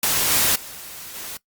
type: noise with level steps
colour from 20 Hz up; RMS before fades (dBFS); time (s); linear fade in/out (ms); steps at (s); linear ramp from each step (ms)
white; -20 / -18 / -37 / -33; 0.03-1.37; 2; 0.3 / 0.55 / 1.14; 10
effects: noise-tail reverb RT60 0.1 s tail -20 dB re dry + Opus 48 kbps